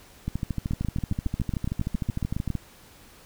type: two click trains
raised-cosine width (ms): 5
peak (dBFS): -15 / -15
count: 14 / 31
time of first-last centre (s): 0.71-2.503 / 0.28-2.553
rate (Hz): 7.25 / 13.2
effects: pink hiss -52 dBFS RMS until 3.25 s